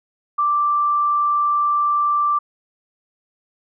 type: tone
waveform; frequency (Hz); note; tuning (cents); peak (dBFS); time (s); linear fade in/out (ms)
sine; 1174.7; D6; 0; -15; 0.38-2.39; 10
effects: none